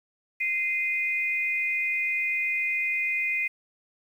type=tone pair together; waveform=sine; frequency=2080 / 2473 Hz; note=C7 / D#7; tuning=-11 / -11 cents; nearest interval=minor third; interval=300 cents; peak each=-27 dBFS; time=0.4-3.48 s; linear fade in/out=10 ms; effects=9-bit